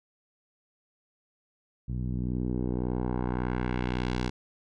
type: tone with low-pass filter sweep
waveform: 10% pulse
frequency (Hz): 61.74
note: B1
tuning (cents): 0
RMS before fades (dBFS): -30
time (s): 1.88-4.3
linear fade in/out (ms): 10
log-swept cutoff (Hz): 130 to 5500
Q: 1.1
effects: none